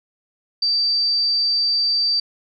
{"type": "tone", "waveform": "sine", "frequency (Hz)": 4653, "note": "D8", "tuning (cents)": -17, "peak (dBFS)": -16, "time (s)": [0.62, 2.2], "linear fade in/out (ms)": 5, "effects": []}